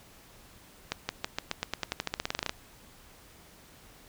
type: accelerating click train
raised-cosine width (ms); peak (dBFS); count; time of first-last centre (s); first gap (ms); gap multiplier
0.2; -12; 20; 0.92-2.494; 170; 0.91
effects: pink hiss -55 dBFS RMS until 4.08 s